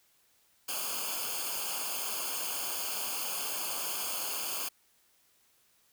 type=noise with comb filter; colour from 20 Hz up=white; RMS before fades=-35 dBFS; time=0.68-4.69 s; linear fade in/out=10 ms; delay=0.52 ms; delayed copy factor=-0.9; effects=white hiss -68 dBFS RMS until 5.92 s